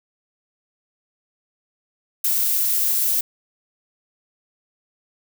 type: noise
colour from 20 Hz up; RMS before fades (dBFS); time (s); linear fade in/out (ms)
violet; -20; 2.24-3.21; 5
effects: none